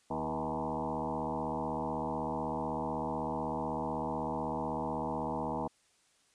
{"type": "tone with frequency modulation", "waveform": "sine", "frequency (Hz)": 560, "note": "C#5", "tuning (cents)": 18, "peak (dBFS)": -32, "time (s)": [0.1, 5.68], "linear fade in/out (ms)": 10, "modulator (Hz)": 76, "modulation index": 5.5, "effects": ["white hiss -69 dBFS RMS until 6.34 s", "resampled to 22050 Hz"]}